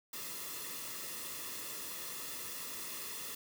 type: noise with comb filter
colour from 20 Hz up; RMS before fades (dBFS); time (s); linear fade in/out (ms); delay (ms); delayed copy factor
white; -43; 0.13-3.35; 5; 1.3; -0.65
effects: none